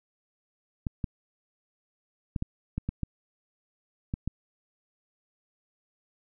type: clicks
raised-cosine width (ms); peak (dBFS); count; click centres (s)
5; -17; 9; 0.868 / 1.042 / 2.362 / 2.424 / 2.78 / 2.89 / 3.033 / 4.139 / 4.276
effects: none